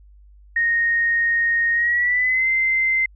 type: tone with pitch glide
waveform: sine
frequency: 1860 to 2076 Hz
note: A#6 to C7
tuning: -4 to -14 cents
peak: -16 dBFS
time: 0.56-3.06 s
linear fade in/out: 5 ms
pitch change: +190 cents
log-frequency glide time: 1.73-2.48 s
effects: added 50 Hz sine -45 dBFS peak until 3.15 s